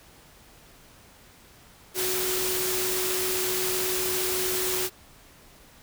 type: tone in noise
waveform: sine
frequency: 370 Hz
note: F#4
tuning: in tune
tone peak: -30 dBFS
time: 1.94-4.9 s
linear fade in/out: 50 ms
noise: white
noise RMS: -28 dBFS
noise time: 1.94-4.9 s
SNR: -5 dB
effects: pink hiss -53 dBFS RMS until 5.82 s